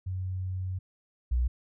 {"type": "tone pair in turn", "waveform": "sine", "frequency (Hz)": [92.9, 61.17], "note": ["F#2", "B1"], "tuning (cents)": [7, -16], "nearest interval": "perfect fifth", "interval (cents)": 723, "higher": "first", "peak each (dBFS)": [-30, -23], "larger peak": "second", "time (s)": [[0.06, 0.79], [1.31, 1.48]], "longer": "first", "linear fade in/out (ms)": 10, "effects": []}